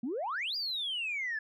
sine exponential two-way sweep, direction up then down, 220 to 4929 to 1694 Hz, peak -31 dBFS, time 0.03-1.39 s, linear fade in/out 5 ms, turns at 0.56 s, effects tanh soft clip ceiling -28 dBFS

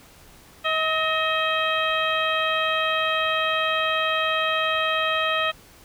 harmonic tone with a mistuned harmonic, 637 Hz, D#5, 41 cents sharp, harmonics 1 / 2 / 3 / 4 / 5 / 6, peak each -27 / -25 / -28 / -28 / -28 / -35 dBFS, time 0.64-5.52 s, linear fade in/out 20 ms, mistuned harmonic 3, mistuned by -47 cents, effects pink hiss -50 dBFS RMS until 5.84 s

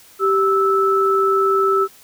sine tone pair together, 389.8 / 1312.2 Hz, G4 / E6, -10 / -8 cents, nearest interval octave + major sixth, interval 2102 cents, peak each -16 dBFS, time 0.19-1.88 s, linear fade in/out 50 ms, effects white hiss -47 dBFS RMS until 2.03 s

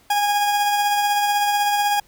40% pulse tone with tremolo, 822 Hz, G#5, 18 cents flat, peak -15 dBFS, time 0.1-2 s, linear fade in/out 5 ms, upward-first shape sine, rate 16 Hz, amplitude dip 30%, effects pink hiss -55 dBFS RMS until 2.07 s

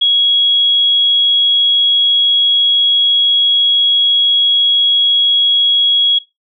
sine tone, 3322 Hz, G#7, in tune, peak -8 dBFS, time 0.01-6.19 s, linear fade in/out 10 ms, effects noise-tail reverb RT60 0.2 s tail -18 dB re dry

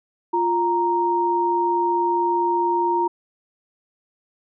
sine tone pair together, 349.2 / 932.3 Hz, F4 / A#5, 0 / 0 cents, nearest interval octave + perfect fourth, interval 1700 cents, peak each -22 / -19 dBFS, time 0.33-3.08 s, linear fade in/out 10 ms, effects none

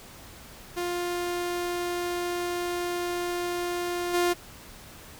sawtooth tone with level steps, 351.5 Hz, F4, 11 cents sharp, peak -24 / -18 dBFS, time 0.76-4.34 s, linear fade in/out 20 ms, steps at 4.13 s, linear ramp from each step 20 ms, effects pink hiss -47 dBFS RMS until 5.19 s

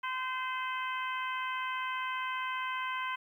harmonic tone, 515 Hz, C5, 28 cents flat, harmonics 2 / 3 / 4 / 5 / 6, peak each -35 / -39 / -41 / -43 / -45 dBFS, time 0.03-3.16 s, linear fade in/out 10 ms, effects 11-bit

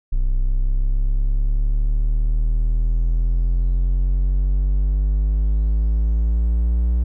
triangle exponential sweep, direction up, 31.4 to 59.6 Hz, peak -13 dBFS, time 0.12-7.04 s, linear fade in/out 10 ms, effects none

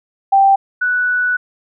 sine tone pair in turn, 784 / 1480 Hz, G5 / F#6, 0 / 0 cents, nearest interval major seventh, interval 1100 cents, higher second, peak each -7 / -13 dBFS, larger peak first, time 0.32-0.56 / 0.81-1.37 s, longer second, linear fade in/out 10 ms, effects none

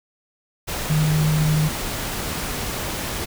sine tone in noise, 153.8 Hz, D#3, 20 cents flat, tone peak -16 dBFS, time 0.89-1.69 s, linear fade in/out 20 ms, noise pink, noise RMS -27 dBFS, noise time 0.67-3.26 s, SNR +8 dB, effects none

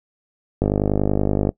click train, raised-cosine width 2 ms, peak -5 dBFS, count 45, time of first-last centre 0.62-1.491 s, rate 50.5 Hz, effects noise-tail reverb RT60 0.1 s tail -20 dB re dry

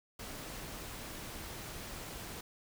pink noise with amplitude modulation, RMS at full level -43 dBFS, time 0.19-2.41 s, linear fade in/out 5 ms, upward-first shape sine, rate 252 Hz, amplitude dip 40%, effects none

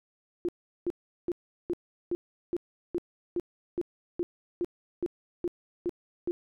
sine tone bursts, 349.2 Hz, F4, in tune, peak -26 dBFS, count 15, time 0.45-6.31 s, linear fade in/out 0 ms, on 36 ms, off 380 ms, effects none

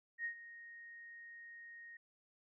sine tone with ADSR envelope, 1864.7 Hz, A#6, in tune, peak -36 dBFS, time 0.18-1.97 s, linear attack 67 ms, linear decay 93 ms, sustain -15 dB, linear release 4 ms, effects none

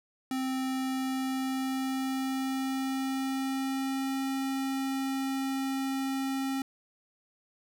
square tone with pitch glide, 261.6 to 268.6 Hz, C4 to C4, 0 to +46 cents, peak -30 dBFS, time 0.31-6.62 s, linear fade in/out 2 ms, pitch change +46 cents, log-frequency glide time 0.55-4.21 s, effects none

